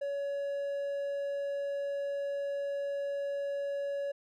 triangle tone, 563 Hz, C#5, 27 cents sharp, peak -30 dBFS, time 0.01-4.12 s, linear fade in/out 10 ms, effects none

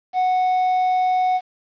triangle tone, 738 Hz, F#5, 5 cents flat, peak -14 dBFS, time 0.13-1.41 s, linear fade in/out 50 ms, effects resampled to 11025 Hz + 8-bit

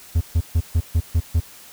triangle tone bursts, 82.3 Hz, E2, 2 cents flat, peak -12 dBFS, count 7, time 0.15-1.403 s, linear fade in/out 10 ms, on 59 ms, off 140 ms, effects white hiss -44 dBFS RMS until 1.72 s

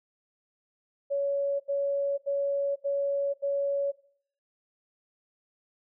sine tone bursts, 561 Hz, C#5, 21 cents sharp, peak -25 dBFS, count 5, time 1.1-3.92 s, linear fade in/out 20 ms, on 500 ms, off 80 ms, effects noise-tail reverb RT60 0.6 s tail -19 dB re dry

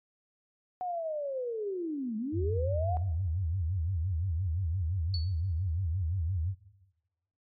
sine linear two-way sweep, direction down then up, 740 to 207.7 to 740 Hz, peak -31 dBFS, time 0.81-2.97 s, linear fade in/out 0 ms, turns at 2.17 s
sine tone with vibrato, 87.31 Hz, F2, in tune, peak -28 dBFS, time 2.32-6.55 s, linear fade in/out 50 ms, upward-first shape sine, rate 5.8 Hz, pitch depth 200 cents each way
sine tone with exponential decay, 4445 Hz, C#8, 4 cents sharp, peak -31 dBFS, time 5.14-5.32 s, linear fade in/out 1 ms, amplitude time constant 39 ms
effects noise-tail reverb RT60 1.0 s tail -17 dB re dry + MP3 96 kbps

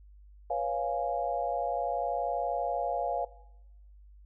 sine chord, C# dominant seventh, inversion third, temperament equal, 493.9 / 554.4 / 698.5 / 830.6 Hz, B4 / C#5 / E#5 / G#5, 0 / 0 / 0 / 0 cents, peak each -36 / -34 / -31 / -35 dBFS, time 0.5-3.25 s, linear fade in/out 5 ms, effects noise-tail reverb RT60 0.9 s tail -19 dB re dry + added 50 Hz sine -51 dBFS peak until 4.25 s

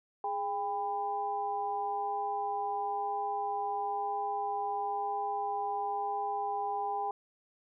sine tone cluster, 416.1 / 801 / 1000 Hz, G#4 / G5 / B5, +3 / +37 / +21 cents, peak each -40 / -32 / -39 dBFS, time 0.24-7.11 s, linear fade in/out 2 ms, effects none

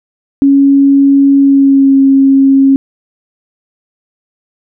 sine tone with pitch glide, 277.2 to 271.5 Hz, C#4 to C#4, 0 to -36 cents, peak -3 dBFS, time 0.42-2.76 s, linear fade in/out 0 ms, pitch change -36 cents, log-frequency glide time 1.39-1.98 s, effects none

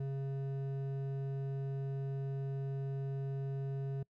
triangle tone with hard clipping, 136.6 Hz, C#3, 25 cents flat, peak -37 dBFS, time 0-4.03 s, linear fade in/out 5 ms, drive 12 dB, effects noise-tail reverb RT60 0.1 s tail -25 dB re dry

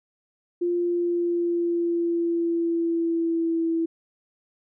sine tone with pitch glide, 349.2 to 329.6 Hz, F4 to E4, 0 to 0 cents, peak -21 dBFS, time 0.61-3.86 s, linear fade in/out 10 ms, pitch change -100 cents, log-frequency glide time 0.76-3.66 s, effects none

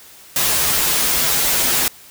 white noise with comb filter, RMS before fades -17 dBFS, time 0.36-1.88 s, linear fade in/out 2 ms, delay 10 ms, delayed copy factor -0.75, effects white hiss -43 dBFS RMS until 2.1 s

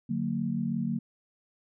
sine chord, D augmented, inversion none, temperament just, 146.83 / 183.54 / 229.4 Hz, D3 / F#3 / A#3, 0 / -14 / -28 cents, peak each -34 / -32 / -30 dBFS, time 0.09-0.99 s, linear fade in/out 10 ms, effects none

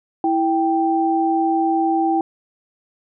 sine tone pair together, 328.7 / 784 Hz, E4 / G5, -5 / 0 cents, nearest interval octave + minor third, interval 1505 cents, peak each -18 dBFS, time 0.24-2.21 s, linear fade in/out 2 ms, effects none

